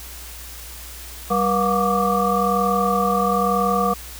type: tone cluster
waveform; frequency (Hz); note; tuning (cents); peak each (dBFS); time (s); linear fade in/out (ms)
sine; 195 / 480.8 / 716 / 1151 / 1192; G3 / B4 / F5 / D6 / D6; -9 / -46 / +43 / -35 / +25; -23; 1.3-3.94; 10
effects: added 60 Hz sine -38 dBFS peak until 4.19 s + white hiss -38 dBFS RMS until 4.19 s